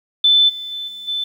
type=tone with level steps; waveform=sine; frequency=3520 Hz; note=A7; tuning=in tune; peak=-9 / -26 / -24 / -30 / -19 dBFS; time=0.24-1.24 s; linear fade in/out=5 ms; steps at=0.48 / 0.71 / 0.87 / 1.07 s; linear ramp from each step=20 ms; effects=8-bit